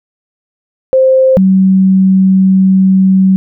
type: tone pair in turn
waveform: sine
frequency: 524 / 189.92 Hz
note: C5 / F#3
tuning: +2 / +45 cents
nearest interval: octave + tritone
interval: 1757 cents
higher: first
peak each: -4 dBFS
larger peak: neither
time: 0.93-1.37 / 1.37-3.36 s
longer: second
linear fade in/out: 0 ms
effects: none